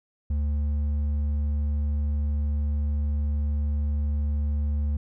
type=tone with hard clipping; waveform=sine; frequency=73.42 Hz; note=D2; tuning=in tune; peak=-24 dBFS; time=0.3-4.97 s; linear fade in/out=5 ms; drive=4 dB; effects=none

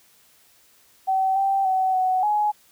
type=tone with pitch steps; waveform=sine; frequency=764 / 781 / 755 / 745 / 839 Hz; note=G5 / G5 / F#5 / F#5 / G#5; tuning=-45 / -7 / +35 / +12 / +17 cents; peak=-18 dBFS; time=1.07-2.52 s; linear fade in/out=20 ms; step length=290 ms; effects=white hiss -57 dBFS RMS until 2.71 s

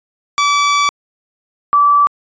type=tone pair in turn; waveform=sawtooth / sine; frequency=1152 / 1157.6 Hz; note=D6 / D6; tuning=-34 / -25 cents; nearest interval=unison; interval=9 cents; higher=second; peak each=-7 dBFS; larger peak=neither; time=0.38-0.89 / 1.73-2.07 s; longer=first; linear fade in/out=0 ms; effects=resampled to 16000 Hz

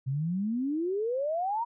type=exponential sweep; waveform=sine; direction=up; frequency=127.2 to 967 Hz; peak=-27 dBFS; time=0.06-1.65 s; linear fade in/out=20 ms; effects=none

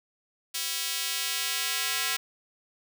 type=tone with high-pass filter sweep; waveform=square; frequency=150 Hz; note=D3; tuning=37 cents sharp; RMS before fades=-30 dBFS; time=0.54-2.17 s; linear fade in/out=10 ms; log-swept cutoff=4000 to 2100 Hz; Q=0.84; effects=none

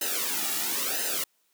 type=noise with flanger; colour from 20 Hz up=white; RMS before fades=-29 dBFS; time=0.01-1.24 s; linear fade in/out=5 ms; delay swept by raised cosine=0.87 to 1.97 ms; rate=0.99 Hz; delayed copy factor=-0.8; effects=white hiss -70 dBFS RMS until 1.53 s + high-pass 200 Hz 12 dB/octave

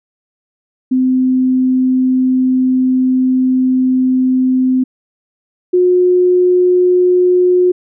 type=tone pair in turn; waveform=sine; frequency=257.2 / 361.2 Hz; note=C4 / F#4; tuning=-30 / -42 cents; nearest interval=tritone; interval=588 cents; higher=second; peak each=-9 / -7 dBFS; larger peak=second; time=0.91-4.84 / 5.73-7.72 s; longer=first; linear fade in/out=10 ms; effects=none

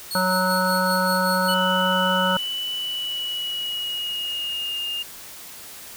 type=tone with tremolo; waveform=sawtooth; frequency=4352 Hz; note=C#8; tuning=33 cents flat; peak=-23 dBFS; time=0.11-1.54 s; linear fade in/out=0 ms; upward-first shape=sine; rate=5.2 Hz; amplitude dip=60%
type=harmonic tone; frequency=185 Hz; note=F#3; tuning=in tune; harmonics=1 / 3 / 5 / 7 / 8; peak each=-25 / -25 / -25 / -25 / -25 dBFS; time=0.15-2.37 s; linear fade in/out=2 ms
type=tone with pitch glide; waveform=sine; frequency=2975 to 2823 Hz; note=F#7 to F7; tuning=+9 to +18 cents; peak=-25 dBFS; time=1.48-5.03 s; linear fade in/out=10 ms; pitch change=-91 cents; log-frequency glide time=2.72-4.82 s
effects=white hiss -40 dBFS RMS until 5.96 s

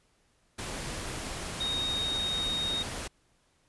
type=tone in noise; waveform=sine; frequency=3729 Hz; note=A#7; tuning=in tune; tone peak=-29 dBFS; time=1.6-2.83 s; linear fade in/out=10 ms; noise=pink; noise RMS=-37 dBFS; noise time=0.58-3.08 s; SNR=+5 dB; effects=pink hiss -69 dBFS RMS until 3.68 s + resampled to 24000 Hz

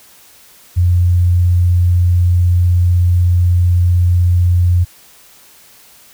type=tone; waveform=sine; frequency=88.4 Hz; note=F2; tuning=22 cents sharp; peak=-8 dBFS; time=0.76-4.85 s; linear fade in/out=20 ms; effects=white hiss -44 dBFS RMS until 6.13 s

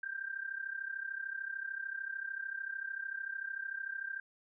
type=tone with amplitude modulation; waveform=sine; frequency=1581 Hz; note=G6; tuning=14 cents sharp; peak=-34 dBFS; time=0.03-4.2 s; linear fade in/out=5 ms; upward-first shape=sine; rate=33.4 Hz; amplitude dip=80%; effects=none

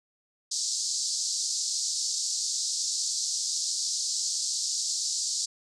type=band-pass noise; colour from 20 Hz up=pink; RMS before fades=-30 dBFS; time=0.51-5.46 s; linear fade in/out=10 ms; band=4400 to 8000 Hz; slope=48 dB/octave; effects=none

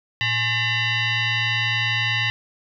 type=tone with frequency modulation; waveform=sine; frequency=114.3 Hz; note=A#2; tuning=34 cents flat; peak=-19 dBFS; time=0.21-2.3 s; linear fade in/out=0 ms; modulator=954 Hz; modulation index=3.5; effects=none

